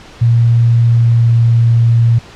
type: tone with pitch glide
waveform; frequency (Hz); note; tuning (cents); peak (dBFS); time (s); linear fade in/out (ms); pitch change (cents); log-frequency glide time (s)
sine; 117.2 to 116.46; A#2 to A#2; +10 to -1; -6; 0.21-2.19; 10; -11; 0.88-1.36
effects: pink hiss -36 dBFS RMS until 2.35 s + low-pass 5000 Hz 12 dB/octave